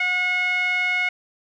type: tone with low-pass filter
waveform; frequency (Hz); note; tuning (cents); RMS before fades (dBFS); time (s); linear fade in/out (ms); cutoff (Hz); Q
5% pulse; 726; F#5; -33; -22; 0-1.09; 5; 2100; 5.3
effects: none